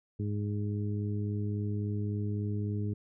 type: harmonic tone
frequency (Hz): 103.6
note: G#2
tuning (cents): -4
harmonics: 1 / 2 / 3 / 4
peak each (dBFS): -31 / -37 / -41 / -43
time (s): 0.19-2.94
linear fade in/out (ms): 10
effects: none